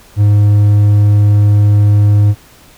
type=tone; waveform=triangle; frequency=103.3 Hz; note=G#2; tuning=9 cents flat; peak=-3 dBFS; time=0.16-2.35 s; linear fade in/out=50 ms; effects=pink hiss -42 dBFS RMS until 2.77 s